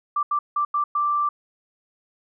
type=tone bursts at uneven times; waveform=sine; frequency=1174.7 Hz; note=D6; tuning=in tune; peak=-19 dBFS; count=5; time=0.16-0.23 / 0.31-0.39 / 0.56-0.65 / 0.74-0.84 / 0.95-1.29 s; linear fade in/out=5 ms; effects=none